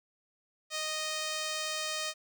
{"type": "tone with notch filter", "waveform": "5% pulse", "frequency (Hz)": 621, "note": "D#5", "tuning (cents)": -3, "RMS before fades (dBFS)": -35, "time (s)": [0.7, 2.14], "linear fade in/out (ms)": 50, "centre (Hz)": 12000, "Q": 1.8, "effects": []}